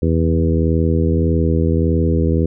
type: harmonic tone with a mistuned harmonic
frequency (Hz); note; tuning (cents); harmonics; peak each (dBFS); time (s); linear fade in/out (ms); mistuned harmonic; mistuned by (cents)
81.7; E2; -15; 1 / 2 / 3 / 4 / 5 / 6; -16 / -19 / -21 / -22 / -23 / -24; 0.02-2.46; 5; 1; +26
effects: none